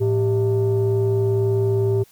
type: tone pair together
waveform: sine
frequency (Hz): 110 / 392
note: A2 / G4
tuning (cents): 0 / 0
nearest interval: octave + minor seventh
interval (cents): 2200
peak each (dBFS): -17 / -17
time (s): 0-2.04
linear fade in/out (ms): 20
effects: tanh soft clip ceiling -13 dBFS + white hiss -54 dBFS RMS until 2.11 s